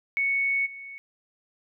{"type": "tone with level steps", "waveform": "sine", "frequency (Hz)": 2217, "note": "C#7", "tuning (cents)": 0, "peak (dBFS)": [-22, -38], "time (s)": [0.17, 0.98], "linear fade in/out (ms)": 0, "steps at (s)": 0.65, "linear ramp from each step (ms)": 20, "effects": []}